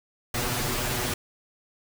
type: noise with comb filter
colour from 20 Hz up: pink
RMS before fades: -28 dBFS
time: 0.34-1.14 s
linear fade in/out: 5 ms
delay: 8.2 ms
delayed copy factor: +0.85
effects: none